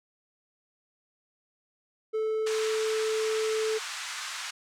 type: tone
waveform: triangle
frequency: 437.3 Hz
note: A4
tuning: 11 cents flat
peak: -24 dBFS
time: 2.13-3.79 s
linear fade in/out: 20 ms
type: band-pass noise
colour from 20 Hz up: pink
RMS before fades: -37 dBFS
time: 2.46-4.51 s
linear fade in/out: 10 ms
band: 1100 to 8200 Hz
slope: 24 dB/octave
effects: none